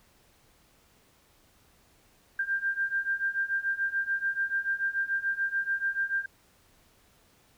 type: beating tone pair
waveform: sine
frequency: 1585 / 1591.9 Hz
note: G6 / G6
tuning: +19 / +26 cents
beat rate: 6.9 Hz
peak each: -31 / -29 dBFS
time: 2.39-6.26 s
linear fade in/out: 5 ms
effects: pink hiss -63 dBFS RMS until 7.57 s